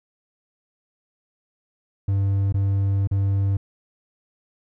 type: tone with dropouts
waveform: triangle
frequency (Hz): 98.4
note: G2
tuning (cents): +7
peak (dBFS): -16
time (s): 2.08-3.57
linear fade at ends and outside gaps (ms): 5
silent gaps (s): 2.525-2.542 / 3.074-3.112
effects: none